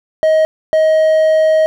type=tone pair in turn; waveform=triangle; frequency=630 / 630 Hz; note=D#5 / D#5; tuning=+21 / +21 cents; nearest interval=unison; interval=0 cents; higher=neither; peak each=-6 dBFS; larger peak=neither; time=0.23-0.45 / 0.73-1.66 s; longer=second; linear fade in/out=0 ms; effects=none